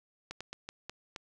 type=slowing click train; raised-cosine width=0.2 ms; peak=-23 dBFS; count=6; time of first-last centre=0.31-1.162 s; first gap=96 ms; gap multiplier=1.29; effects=none